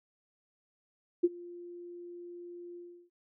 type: tone with ADSR envelope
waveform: sine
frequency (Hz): 349.2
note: F4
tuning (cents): 0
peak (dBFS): -19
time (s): 1.23-3.1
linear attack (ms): 14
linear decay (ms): 36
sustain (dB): -24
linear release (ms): 340
effects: none